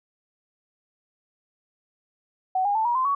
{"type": "tone with pitch steps", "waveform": "sine", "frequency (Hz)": [750, 813.2, 881.7, 955.9, 1036.4, 1123.7], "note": ["F#5", "G#5", "A5", "A#5", "C6", "C#6"], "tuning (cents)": [23, -37, 3, 43, -17, 23], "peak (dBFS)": -20, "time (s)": [2.55, 3.15], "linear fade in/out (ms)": 5, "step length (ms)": 100, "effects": []}